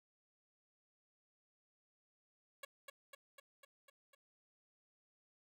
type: tone with echo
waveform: 10% pulse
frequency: 557 Hz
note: C#5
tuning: 8 cents sharp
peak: -37 dBFS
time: 2.63-2.65 s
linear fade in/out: 5 ms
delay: 250 ms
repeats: 6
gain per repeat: -3 dB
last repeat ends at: 4.15 s
effects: none